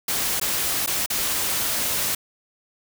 white noise with dropouts, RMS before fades -24 dBFS, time 0.08-2.15 s, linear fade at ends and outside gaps 5 ms, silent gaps 0.399-0.413 / 0.863-0.873 / 1.062-1.101 s, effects none

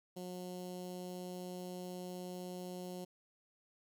15% pulse tone with notch filter, 180.8 Hz, F#3, 40 cents flat, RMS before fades -45 dBFS, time 0.16-3.05 s, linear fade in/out 10 ms, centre 1700 Hz, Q 0.56, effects none

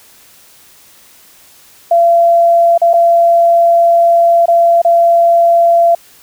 sine tone with dropouts, 681 Hz, F5, 44 cents flat, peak -5 dBFS, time 1.91-5.95 s, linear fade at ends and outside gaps 5 ms, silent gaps 2.778-2.816 / 2.933-2.938 / 4.458-4.481 / 4.818-4.848 s, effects white hiss -43 dBFS RMS until 6.22 s

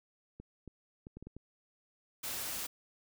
clicks, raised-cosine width 3 ms, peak -34 dBFS, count 7, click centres 0.4 / 0.677 / 1.069 / 1.17 / 1.226 / 1.27 / 1.366 s
white noise, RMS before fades -39 dBFS, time 2.23-2.67 s, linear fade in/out 10 ms
effects none

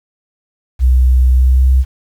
sine tone with pitch glide, 63.4 to 65.07 Hz, B1 to C2, +46 to -9 cents, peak -6 dBFS, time 0.79-1.85 s, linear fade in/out 50 ms, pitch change +45 cents, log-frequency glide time 1.31-1.69 s, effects 7-bit

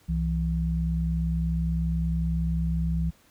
sine tone pair together, 65.3 / 165.2 Hz, C2 / E3, -3 / +4 cents, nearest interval octave + major third, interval 1607 cents, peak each -26 dBFS, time 0.08-3.11 s, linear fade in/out 20 ms, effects pink hiss -60 dBFS RMS until 3.3 s

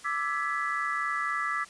sine chord, E dominant seventh, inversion third, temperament equal with one note detuned, 1174.7 / 1318.5 / 1686.4 / 1975.5 Hz, D6 / E6 / G#6 / B6, 0 / 0 / +26 / 0 cents, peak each -32 / -33 / -34 / -33 dBFS, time 0.04-1.65 s, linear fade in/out 20 ms, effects white hiss -51 dBFS RMS until 1.69 s + resampled to 22050 Hz

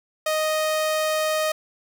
sawtooth tone, 622.3 Hz, D#5, in tune, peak -17 dBFS, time 0.26-1.52 s, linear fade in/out 5 ms, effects none

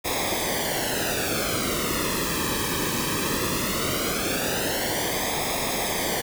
pink noise with flanger, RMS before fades -26 dBFS, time 0.04-6.22 s, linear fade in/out 20 ms, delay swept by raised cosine 0.68 to 1.43 ms, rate 0.18 Hz, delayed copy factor -0.8, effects none

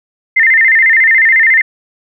sine tone with vibrato, 1940 Hz, B6, 31 cents flat, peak -5 dBFS, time 0.36-1.62 s, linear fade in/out 10 ms, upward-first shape square, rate 14 Hz, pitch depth 120 cents each way, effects none

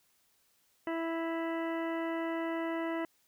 harmonic tone, 329.6 Hz, E4, in tune, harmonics 1 / 2 / 3 / 4 / 5 / 6 / 8 / 9, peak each -34 / -38 / -42 / -46 / -48 / -44 / -54 / -56 dBFS, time 0.87-3.05 s, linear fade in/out 2 ms, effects white hiss -71 dBFS RMS until 3.27 s

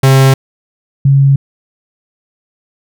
45% pulse / sine tone pair in turn, 134 / 137.93 Hz, C3 / C#3, +42 / -8 cents, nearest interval minor second, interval 50 cents, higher second, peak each -4 dBFS, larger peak neither, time 0.03-0.34 / 1.05-1.36 s, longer neither, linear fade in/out 5 ms, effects none

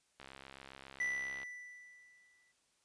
click train, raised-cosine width 0.3 ms, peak -34 dBFS, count 84, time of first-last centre 0.2-1.431 s, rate 67.4 Hz
triangle tone with exponential decay, 1975.5 Hz, B6, in tune, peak -30 dBFS, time 1-2.52 s, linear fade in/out 5 ms, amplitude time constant 330 ms
effects white hiss -75 dBFS RMS until 2.84 s + resampled to 22050 Hz

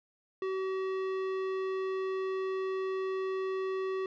sine tone with tanh clipping, 380 Hz, F#4, 46 cents sharp, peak -33 dBFS, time 0.42-4.06 s, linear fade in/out 2 ms, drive 15 dB, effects none

